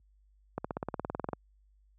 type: accelerating click train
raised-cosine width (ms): 1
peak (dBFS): -19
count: 15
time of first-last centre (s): 0.58-1.332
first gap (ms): 65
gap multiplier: 0.97
effects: added 50 Hz sine -53 dBFS peak until 1.98 s + high-pass 80 Hz 12 dB/octave